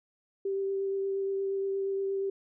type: tone with vibrato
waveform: sine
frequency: 390.8 Hz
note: G4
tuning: 5 cents flat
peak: -28 dBFS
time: 0.45-2.3 s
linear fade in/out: 5 ms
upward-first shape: triangle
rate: 8.5 Hz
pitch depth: 13 cents each way
effects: none